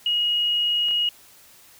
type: tone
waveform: sine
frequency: 2887 Hz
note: F#7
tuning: 43 cents flat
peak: -19 dBFS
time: 0.06-1.09 s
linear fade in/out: 2 ms
type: clicks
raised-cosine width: 0.3 ms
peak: -25 dBFS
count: 2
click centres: 0.885 / 0.91 s
effects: white hiss -51 dBFS RMS until 1.79 s